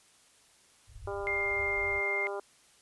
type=low-pass noise; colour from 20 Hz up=white; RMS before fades=-47 dBFS; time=0.87-2.02 s; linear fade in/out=50 ms; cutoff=110 Hz; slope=96 dB/octave
type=harmonic tone; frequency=200 Hz; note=G3; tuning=35 cents sharp; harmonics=2 / 3 / 4 / 5 / 6 / 7; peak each=-36 / -40 / -42 / -44 / -46 / -47 dBFS; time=1.07-2.4 s; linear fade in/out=5 ms
type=tone; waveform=sine; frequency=2109 Hz; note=C7; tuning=13 cents sharp; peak=-29 dBFS; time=1.27-2.27 s; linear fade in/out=0 ms
effects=white hiss -62 dBFS RMS until 2.81 s + resampled to 24000 Hz